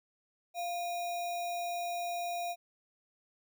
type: tone with sample-and-hold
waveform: sine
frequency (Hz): 696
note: F5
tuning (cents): -6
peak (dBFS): -33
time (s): 0.54-2.56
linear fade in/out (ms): 50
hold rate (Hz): 3150
effects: none